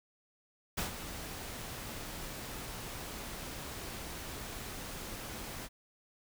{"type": "noise with ADSR envelope", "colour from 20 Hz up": "pink", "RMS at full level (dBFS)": -33, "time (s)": [0.77, 5.69], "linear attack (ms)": 11, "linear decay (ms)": 120, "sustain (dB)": -10, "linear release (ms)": 44, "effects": []}